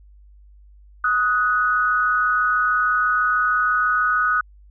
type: tone pair together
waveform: sine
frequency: 1253.8 / 1480 Hz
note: D#6 / F#6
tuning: +13 / 0 cents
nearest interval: minor third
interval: 287 cents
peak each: -19 dBFS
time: 1.04-4.41 s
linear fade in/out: 5 ms
effects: added 50 Hz sine -45 dBFS peak until 4.7 s